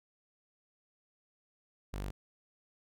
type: tone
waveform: sawtooth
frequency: 49 Hz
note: G1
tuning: in tune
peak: -33 dBFS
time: 1.93-2.11 s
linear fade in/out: 10 ms
effects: none